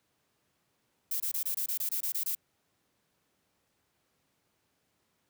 violet noise bursts, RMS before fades -32 dBFS, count 11, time 1.11-2.351 s, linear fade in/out 5 ms, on 91 ms, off 24 ms, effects pink hiss -75 dBFS RMS until 5.29 s + high-pass 100 Hz 12 dB/octave

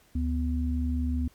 sine tone pair together, 73.42 / 248.4 Hz, D2 / B3, 0 / +10 cents, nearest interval octave + major sixth, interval 2110 cents, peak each -26 / -30 dBFS, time 0.15-1.28 s, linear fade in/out 5 ms, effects pink hiss -61 dBFS RMS until 1.34 s + MP3 96 kbps

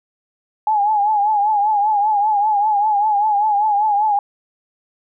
sine tone with vibrato, 837 Hz, G#5, 13 cents sharp, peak -13 dBFS, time 0.67-4.19 s, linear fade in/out 2 ms, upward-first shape triangle, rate 5.1 Hz, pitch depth 89 cents each way, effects none

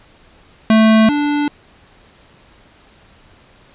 square tone pair in turn, 220 / 292.5 Hz, A3 / D4, 0 / -7 cents, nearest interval perfect fourth, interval 493 cents, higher second, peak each -8 / -15 dBFS, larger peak first, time 0.7-1.09 / 1.09-1.48 s, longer neither, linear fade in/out 2 ms, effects pink hiss -48 dBFS RMS until 3.74 s + resampled to 8000 Hz

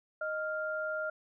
sine tone pair together, 622.3 / 1397 Hz, D#5 / F6, 0 / 0 cents, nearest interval octave + major second, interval 1400 cents, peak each -35 / -35 dBFS, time 0.21-1.1 s, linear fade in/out 5 ms, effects none

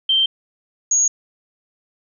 sine tone pair in turn, 3136 / 6645 Hz, G7 / G#8, 0 / 0 cents, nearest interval octave + minor second, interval 1300 cents, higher second, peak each -13 dBFS, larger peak neither, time 0.09-0.26 / 0.91-1.08 s, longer neither, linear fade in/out 5 ms, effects none

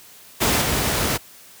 pink noise with level steps, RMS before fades -18 / -21 dBFS, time 0.4-1.18 s, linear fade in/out 20 ms, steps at 0.61 s, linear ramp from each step 10 ms, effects white hiss -46 dBFS RMS until 1.6 s + high-pass 60 Hz 12 dB/octave

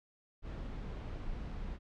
brown noise, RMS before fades -41 dBFS, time 0.42-1.79 s, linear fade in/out 50 ms, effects low-pass 4000 Hz 12 dB/octave

